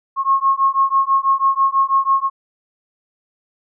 sine beating tone pair, 1082 / 1088.1 Hz, C#6 / C#6, -42 / -33 cents, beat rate 6.1 Hz, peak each -16 dBFS, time 0.16-2.3 s, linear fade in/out 50 ms, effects none

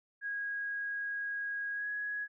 sine tone with pitch glide, 1645 to 1670.9 Hz, G#6 to G#6, -17 to +10 cents, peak -34 dBFS, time 0.21-2.28 s, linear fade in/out 50 ms, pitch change +27 cents, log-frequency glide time 1.73-1.88 s, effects none

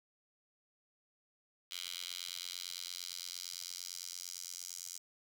10% pulse tone with high-pass filter sweep, 88.8 Hz, F2, 29 cents sharp, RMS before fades -45 dBFS, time 1.71-4.98 s, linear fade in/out 5 ms, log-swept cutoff 3400 to 6200 Hz, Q 2.3, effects none

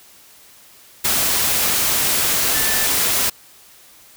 sine tone in noise, 1760 Hz, A6, in tune, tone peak -26 dBFS, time 2.54-2.87 s, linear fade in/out 10 ms, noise white, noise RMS -18 dBFS, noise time 1.04-3.3 s, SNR -11 dB, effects white hiss -47 dBFS RMS until 4.16 s

